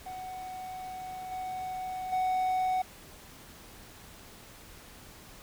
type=tone with level steps; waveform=triangle; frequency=744 Hz; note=F#5; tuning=9 cents sharp; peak=-36 / -32 / -24 dBFS; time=0.06-2.82 s; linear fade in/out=5 ms; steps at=1.31 / 2.12 s; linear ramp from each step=10 ms; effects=pink hiss -51 dBFS RMS until 5.42 s